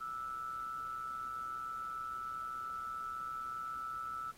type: tone with amplitude modulation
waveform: sine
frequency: 1318.5 Hz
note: E6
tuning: in tune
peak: -36 dBFS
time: 0-4.32 s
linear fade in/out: 20 ms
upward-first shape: sine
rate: 127 Hz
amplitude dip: 60%
effects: pink hiss -61 dBFS RMS until 4.37 s + AAC 48 kbps